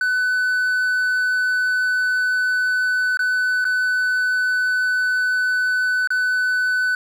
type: tone with dropouts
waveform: triangle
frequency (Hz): 1501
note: F#6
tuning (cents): +24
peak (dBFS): -15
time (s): 0.01-6.95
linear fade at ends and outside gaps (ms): 2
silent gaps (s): 3.172-3.192 / 3.644-3.651 / 6.074-6.104
effects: none